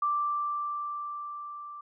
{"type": "tone with level ramp", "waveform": "sine", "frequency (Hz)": 1174.7, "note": "D6", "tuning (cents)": 0, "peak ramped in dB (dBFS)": [-24, -40], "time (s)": [0.02, 1.81], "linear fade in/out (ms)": 5, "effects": []}